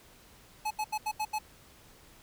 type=tone bursts; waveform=square; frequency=855 Hz; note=A5; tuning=50 cents flat; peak=-30 dBFS; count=6; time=0.65-1.388 s; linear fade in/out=10 ms; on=58 ms; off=78 ms; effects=pink hiss -57 dBFS RMS until 2.22 s